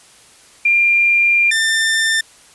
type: tone pair in turn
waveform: sine / sawtooth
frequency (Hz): 2392 / 1792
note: D7 / A6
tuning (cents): +31 / +31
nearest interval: perfect fourth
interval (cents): 500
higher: first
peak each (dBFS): -10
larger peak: neither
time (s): 0.65-1.51 / 1.51-2.21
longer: first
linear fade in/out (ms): 5
effects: white hiss -46 dBFS RMS until 2.54 s + resampled to 24000 Hz